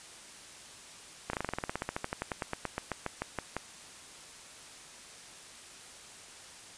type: slowing click train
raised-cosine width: 0.5 ms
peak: -17 dBFS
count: 27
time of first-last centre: 1.3-3.566 s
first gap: 33 ms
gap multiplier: 1.07
effects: white hiss -50 dBFS RMS until 6.77 s + resampled to 22050 Hz